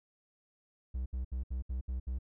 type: tone bursts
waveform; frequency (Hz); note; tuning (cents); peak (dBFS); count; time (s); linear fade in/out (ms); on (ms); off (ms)
triangle; 63.3; B1; +43; -31; 7; 0.94-2.188; 10; 120; 68
effects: none